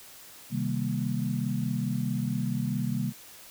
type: chord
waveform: sine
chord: C minor seventh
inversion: none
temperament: equal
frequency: 130.81 / 155.56 / 196 / 233.1 Hz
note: C3 / Eb3 / G3 / Bb3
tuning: 0 / 0 / 0 / 0 cents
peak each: -31 / -34 / -32 / -32 dBFS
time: 0.5-3.13 s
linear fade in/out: 50 ms
effects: white hiss -49 dBFS RMS until 3.5 s